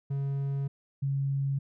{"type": "tone pair in turn", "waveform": ["triangle", "sine"], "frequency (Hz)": [138.59, 137.85], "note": ["C#3", "C#3"], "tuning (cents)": [0, -9], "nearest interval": "unison", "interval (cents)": 9, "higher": "first", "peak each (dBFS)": -26, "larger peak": "neither", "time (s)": [[0.1, 0.68], [1.02, 1.59]], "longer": "first", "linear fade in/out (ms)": 10, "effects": []}